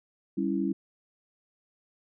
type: chord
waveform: sine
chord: C# diminished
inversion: second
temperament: equal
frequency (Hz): 196 / 277.2 / 329.6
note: G3 / C#4 / E4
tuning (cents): 0 / 0 / 0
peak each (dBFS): -30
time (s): 0.37-0.73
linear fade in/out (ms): 10
effects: none